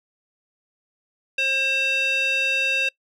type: tone with band-pass filter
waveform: square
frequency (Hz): 535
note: C5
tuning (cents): +38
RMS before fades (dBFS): -22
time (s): 1.38-2.89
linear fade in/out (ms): 5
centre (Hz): 2900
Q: 5.5
effects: noise-tail reverb RT60 0.1 s tail -24 dB re dry